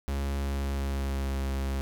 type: tone with pitch glide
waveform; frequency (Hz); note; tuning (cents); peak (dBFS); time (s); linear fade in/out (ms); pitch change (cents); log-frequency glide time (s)
45% pulse; 69.3 to 67.68; C#2 to C#2; 0 to -41; -28; 0.08-1.81; 0; -41; 0.56-1.37
effects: none